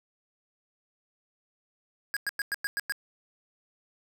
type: tone bursts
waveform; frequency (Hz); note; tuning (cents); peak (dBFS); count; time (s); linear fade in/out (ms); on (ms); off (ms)
square; 1640; G#6; -22; -28; 7; 2.14-2.922; 0; 26; 100
effects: none